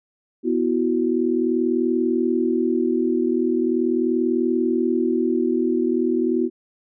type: chord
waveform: sine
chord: B suspended fourth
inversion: none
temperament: equal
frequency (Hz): 246.9 / 329.6 / 370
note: B3 / E4 / F#4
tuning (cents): 0 / 0 / 0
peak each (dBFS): -22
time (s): 0.43-6.5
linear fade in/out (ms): 50
effects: none